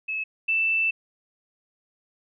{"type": "tone pair in turn", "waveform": "sine", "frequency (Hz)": [2593, 2654], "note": ["E7", "E7"], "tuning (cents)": [-29, 11], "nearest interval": "unison", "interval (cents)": 40, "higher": "second", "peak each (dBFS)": [-26, -20], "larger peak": "second", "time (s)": [[0.08, 0.24], [0.48, 0.91]], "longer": "second", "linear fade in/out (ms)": 10, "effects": []}